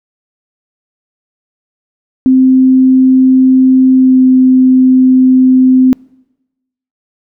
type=tone with pitch glide; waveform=sine; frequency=260 to 257.8 Hz; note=C4 to C4; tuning=-11 to -26 cents; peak=-3 dBFS; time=2.26-5.93 s; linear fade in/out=0 ms; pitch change=-15 cents; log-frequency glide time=3.93-4.23 s; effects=noise-tail reverb RT60 1.0 s tail -26 dB re dry